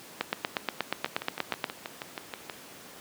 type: two click trains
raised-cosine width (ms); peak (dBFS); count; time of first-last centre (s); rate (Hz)
0.3; -18 / -10; 10 / 13; 1.06-2.498 / 0.21-1.642; 6.26 / 8.38
effects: pink hiss -47 dBFS RMS until 3 s + high-pass 200 Hz 12 dB/octave